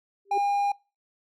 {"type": "tone with exponential growth", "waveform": "sine", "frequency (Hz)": 397.6, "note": "G4", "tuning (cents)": 25, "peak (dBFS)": -26, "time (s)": [0.25, 0.38], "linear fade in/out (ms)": 5, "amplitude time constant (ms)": 28}
{"type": "tone", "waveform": "triangle", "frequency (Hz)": 808, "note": "G#5", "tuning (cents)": -48, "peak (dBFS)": -20, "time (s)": [0.31, 0.72], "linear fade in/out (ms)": 5}
{"effects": ["noise-tail reverb RT60 0.3 s tail -24 dB re dry"]}